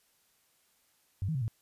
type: tone with pitch steps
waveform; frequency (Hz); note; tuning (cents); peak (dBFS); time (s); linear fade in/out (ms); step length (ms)
sine; 97 / 159.1 / 131.4 / 111.8; G2 / D#3 / C3 / A2; -18 / +39 / +8 / +28; -29; 1.22-1.48; 0; 65
effects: white hiss -70 dBFS RMS until 1.61 s + resampled to 32000 Hz